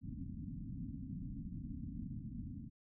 white low-pass noise, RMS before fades -45 dBFS, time 0.01-2.7 s, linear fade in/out 50 ms, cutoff 280 Hz, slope 96 dB/octave, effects none

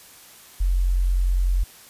sine tone, 45 Hz, F#1, 47 cents flat, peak -17 dBFS, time 0.6-1.64 s, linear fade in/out 10 ms, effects white hiss -47 dBFS RMS until 1.89 s + resampled to 32000 Hz

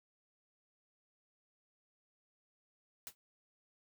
white noise with exponential decay, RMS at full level -41 dBFS, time 3.07-3.15 s, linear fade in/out 0 ms, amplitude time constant 16 ms, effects none

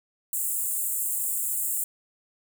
pink high-pass noise, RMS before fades -28 dBFS, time 0.33-1.84 s, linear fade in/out 2 ms, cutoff 7300 Hz, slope 96 dB/octave, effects none

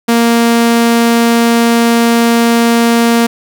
sawtooth tone, 233.1 Hz, A#3, in tune, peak -3 dBFS, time 0.08-3.27 s, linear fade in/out 10 ms, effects none

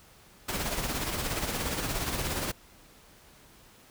pink noise with tremolo, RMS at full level -30 dBFS, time 0.48-2.52 s, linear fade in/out 10 ms, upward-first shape sine, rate 17 Hz, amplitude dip 45%, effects pink hiss -56 dBFS RMS until 3.9 s

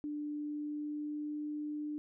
sine tone with pitch glide, 296.3 to 298.7 Hz, D4 to D4, +15 to +29 cents, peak -36 dBFS, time 0.04-1.98 s, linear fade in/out 0 ms, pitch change +14 cents, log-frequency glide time 0.33-1.43 s, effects none

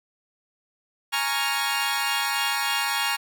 15% pulse chord, Bb minor seventh, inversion third, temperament equal, 830.6 / 932.3 / 1108.7 / 1396.9 Hz, Ab5 / Bb5 / Db6 / F6, 0 / 0 / 0 / 0 cents, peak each -22 / -22 / -23 / -23 dBFS, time 1.12-3.17 s, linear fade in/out 20 ms, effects none

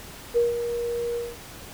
sine tone with ADSR envelope, 473.7 Hz, A#4, 28 cents sharp, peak -16 dBFS, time 0.34-1.37 s, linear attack 31 ms, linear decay 160 ms, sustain -9 dB, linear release 210 ms, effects pink hiss -42 dBFS RMS until 1.73 s

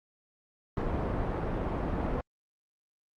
pink low-pass noise, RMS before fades -31 dBFS, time 0.77-2.21 s, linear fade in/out 2 ms, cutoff 990 Hz, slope 12 dB/octave, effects Opus 48 kbps

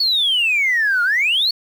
sine exponential two-way sweep, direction down then up, 4500 to 1393 to 4500 Hz, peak -13 dBFS, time 0-1.51 s, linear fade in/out 5 ms, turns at 1.03 s, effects tanh soft clip ceiling -10 dBFS + 7-bit

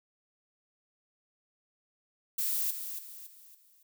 violet noise with echo, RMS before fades -31 dBFS, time 2.38-2.71 s, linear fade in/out 5 ms, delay 280 ms, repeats 4, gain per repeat -8 dB, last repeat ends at 3.83 s, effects none

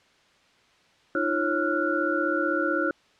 sine tone cluster, 306.8 / 342.6 / 547 / 1377 / 1457 Hz, D#4 / F4 / C#5 / F6 / F#6, -24 / -33 / -23 / -25 / -27 cents, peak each -29 dBFS, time 1.15-2.91 s, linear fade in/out 2 ms, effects white hiss -60 dBFS RMS until 3.19 s + low-pass 4000 Hz 12 dB/octave

